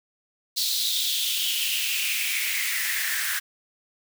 white noise with high-pass filter sweep, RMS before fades -26 dBFS, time 0.56-3.4 s, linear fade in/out 20 ms, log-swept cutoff 4200 to 1600 Hz, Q 5.4, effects none

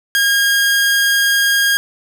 sawtooth tone, 1625 Hz, G#6, 38 cents flat, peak -8 dBFS, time 0.15-1.77 s, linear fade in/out 0 ms, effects none

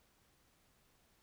silence, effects pink hiss -72 dBFS RMS until 1.22 s

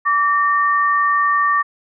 sine tone pair together, 1156.7 / 1825 Hz, D6 / A#6, -27 / -37 cents, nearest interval minor sixth, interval 790 cents, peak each -14 / -19 dBFS, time 0.05-1.63 s, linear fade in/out 20 ms, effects none

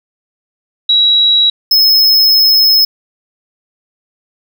sine / square tone pair in turn, 3879 / 5178 Hz, B7 / E8, -32 / -32 cents, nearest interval perfect fourth, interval 500 cents, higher second, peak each -6 / -6 dBFS, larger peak neither, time 0.89-1.5 / 1.71-2.85 s, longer second, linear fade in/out 5 ms, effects none

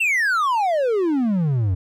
triangle exponential sweep, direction down, 2778 to 87.31 Hz, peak -15 dBFS, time 0-1.75 s, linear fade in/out 10 ms, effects none

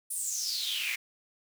pink noise with high-pass filter sweep, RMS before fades -33 dBFS, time 0.1-0.96 s, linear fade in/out 10 ms, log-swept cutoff 10000 to 2100 Hz, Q 7.7, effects none

